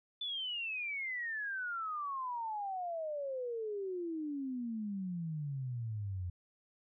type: exponential sweep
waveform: sine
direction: down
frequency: 3520 to 87 Hz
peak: -36 dBFS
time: 0.21-6.3 s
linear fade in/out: 5 ms
effects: none